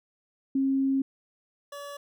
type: tone pair in turn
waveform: sine / 25% pulse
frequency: 270 / 570.8 Hz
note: C#4 / D5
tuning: -45 / -49 cents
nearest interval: octave + minor second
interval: 1296 cents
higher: second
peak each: -22 / -34 dBFS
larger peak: first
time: 0.55-1.02 / 1.72-1.97 s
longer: first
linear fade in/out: 5 ms
effects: none